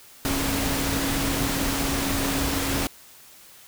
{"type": "tone in noise", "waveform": "sine", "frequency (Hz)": 275, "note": "C#4", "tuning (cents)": -14, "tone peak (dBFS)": -28, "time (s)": [0.25, 2.87], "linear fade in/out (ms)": 0, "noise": "pink", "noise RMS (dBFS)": -26, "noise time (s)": [0.25, 2.87], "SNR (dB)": -5, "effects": ["white hiss -49 dBFS RMS until 3.67 s"]}